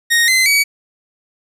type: tone with pitch steps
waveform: sawtooth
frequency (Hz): 1864.7 / 2057 / 2269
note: A#6 / C7 / C#7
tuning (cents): 0 / -30 / +40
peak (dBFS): -7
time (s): 0.1-0.64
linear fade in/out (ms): 20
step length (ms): 180
effects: resampled to 32000 Hz + 8-bit